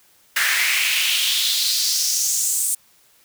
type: noise with high-pass filter sweep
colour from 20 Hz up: pink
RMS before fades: -20 dBFS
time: 0.36-2.75 s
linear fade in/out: 5 ms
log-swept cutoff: 1700 to 8800 Hz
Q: 3.3
effects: white hiss -56 dBFS RMS until 3.24 s